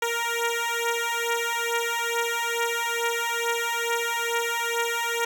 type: beating tone pair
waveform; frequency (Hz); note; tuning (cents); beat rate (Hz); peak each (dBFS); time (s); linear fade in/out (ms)
10% pulse; 466.2 / 468.5; A#4 / A#4; 0 / +9; 2.3; -19; 0.02-5.25; 5
effects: none